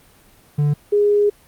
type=tone pair in turn; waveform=triangle / sine; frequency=146.83 / 412.2 Hz; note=D3 / G#4; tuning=0 / -13 cents; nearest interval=octave + tritone; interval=1787 cents; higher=second; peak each=-12 dBFS; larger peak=neither; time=0.58-0.74 / 0.92-1.3 s; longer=second; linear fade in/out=10 ms; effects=pink hiss -51 dBFS RMS until 1.47 s + Opus 32 kbps